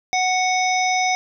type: harmonic tone with a mistuned harmonic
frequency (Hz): 740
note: F#5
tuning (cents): 0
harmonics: 1 / 3 / 5 / 7 / 8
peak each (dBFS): -19 / -22 / -31 / -29 / -28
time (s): 0.13-1.15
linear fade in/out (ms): 0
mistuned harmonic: 8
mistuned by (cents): +19
effects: none